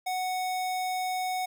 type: tone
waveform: square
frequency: 740 Hz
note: F#5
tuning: in tune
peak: -29 dBFS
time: 0.06-1.46 s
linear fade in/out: 10 ms
effects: none